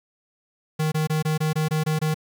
square tone bursts, 155.56 Hz, D#3, in tune, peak -21 dBFS, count 9, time 0.79-2.144 s, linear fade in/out 10 ms, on 130 ms, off 23 ms, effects 9-bit

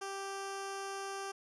10% pulse tone with notch filter, 392 Hz, G4, in tune, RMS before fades -41 dBFS, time 0.01-1.32 s, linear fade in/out 10 ms, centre 2100 Hz, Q 1.8, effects resampled to 22050 Hz

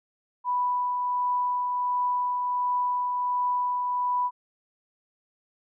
sine tone with tremolo, 988 Hz, B5, in tune, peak -22 dBFS, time 0.44-4.31 s, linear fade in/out 50 ms, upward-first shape triangle, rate 1.4 Hz, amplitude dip 30%, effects none

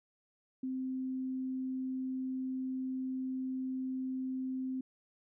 sine tone, 260 Hz, C4, 11 cents flat, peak -34 dBFS, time 0.63-4.81 s, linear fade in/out 5 ms, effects none

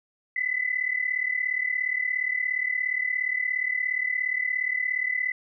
sine tone pair together, 1988.9 / 2026 Hz, B6 / B6, +12 / +44 cents, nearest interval unison, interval 32 cents, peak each -27 dBFS, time 0.36-5.32 s, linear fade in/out 5 ms, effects none

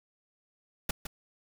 pink noise with echo, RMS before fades -29 dBFS, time 0.89-0.91 s, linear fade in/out 5 ms, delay 160 ms, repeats 1, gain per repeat -9 dB, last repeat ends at 1.07 s, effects none

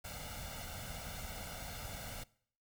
pink noise with comb filter, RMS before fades -45 dBFS, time 0.04-2.24 s, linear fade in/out 10 ms, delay 1.4 ms, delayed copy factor +0.75, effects noise-tail reverb RT60 0.6 s tail -22 dB re dry

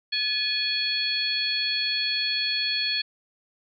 sine tone cluster, 1716 / 2471 / 3351 / 4367 Hz, A6 / D#7 / G#7 / C#8, -44 / -13 / +15 / -27 cents, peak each -33 / -31 / -29 / -26 dBFS, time 0.12-3.02 s, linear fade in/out 10 ms, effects none

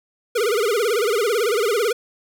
square tone with vibrato, 442.1 Hz, A4, 8 cents sharp, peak -18 dBFS, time 0.35-1.93 s, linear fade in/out 10 ms, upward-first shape sine, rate 18 Hz, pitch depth 180 cents each way, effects none

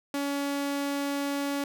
sawtooth tone, 282.2 Hz, C#4, 31 cents sharp, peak -24 dBFS, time 0.14-1.64 s, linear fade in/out 2 ms, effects none

